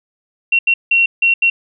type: tone bursts at uneven times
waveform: sine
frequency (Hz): 2734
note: F7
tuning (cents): -37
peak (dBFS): -9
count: 5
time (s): 0.52-0.59 / 0.67-0.74 / 0.91-1.06 / 1.22-1.34 / 1.42-1.5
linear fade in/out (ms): 5
effects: none